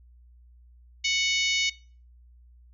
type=harmonic tone with a mistuned harmonic; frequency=740 Hz; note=F#5; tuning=in tune; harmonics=3 / 4 / 5 / 6 / 7 / 8 / 9; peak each=-27 / -29 / -31 / -33 / -34 / -35 / -36 dBFS; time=1.04-1.7 s; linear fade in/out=10 ms; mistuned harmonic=7; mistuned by=+18 cents; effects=noise-tail reverb RT60 0.4 s tail -21 dB re dry + added 60 Hz sine -51 dBFS peak until 2.73 s